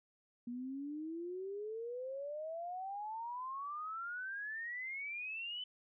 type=exponential sweep; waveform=sine; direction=up; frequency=236.9 to 3040 Hz; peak=-40 dBFS; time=0.47-5.64 s; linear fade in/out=5 ms; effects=none